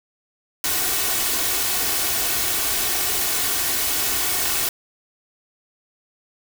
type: noise with comb filter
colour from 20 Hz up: white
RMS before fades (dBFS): -22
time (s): 0.64-4.69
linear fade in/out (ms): 2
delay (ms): 2.7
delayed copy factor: +0.55
effects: none